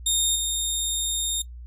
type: tone with level steps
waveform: 20% pulse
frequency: 3678 Hz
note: A#7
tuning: 24 cents flat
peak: -15 / -19 dBFS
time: 0.06-1.42 s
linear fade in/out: 5 ms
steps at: 0.35 s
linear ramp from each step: 10 ms
effects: noise-tail reverb RT60 0.1 s tail -18 dB re dry + added 60 Hz sine -37 dBFS peak until 1.66 s